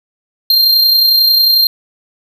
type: tone with amplitude modulation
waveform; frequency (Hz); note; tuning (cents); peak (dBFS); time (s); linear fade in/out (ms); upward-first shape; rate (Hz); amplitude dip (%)
square; 4186; C8; 0; -6; 0.5-1.67; 2; sine; 31.1; 35
effects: none